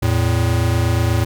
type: tone pair together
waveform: square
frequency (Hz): 84.35 / 112.6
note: E2 / A2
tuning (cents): +40 / +40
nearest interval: perfect fourth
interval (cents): 500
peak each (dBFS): -19 / -17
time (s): 0.02-1.25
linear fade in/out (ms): 10
effects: none